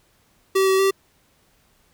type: tone with pitch steps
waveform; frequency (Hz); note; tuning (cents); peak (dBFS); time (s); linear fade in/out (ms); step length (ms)
square; 384.6 / 381.9 / 388.4; G4 / G4 / G4; -33 / -45 / -16; -16; 0.55-0.91; 10; 120
effects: pink hiss -61 dBFS RMS until 1.93 s